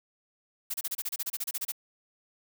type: noise bursts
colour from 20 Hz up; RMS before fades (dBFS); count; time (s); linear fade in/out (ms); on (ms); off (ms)
blue; -32; 15; 0.7-1.721; 10; 41; 29
effects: none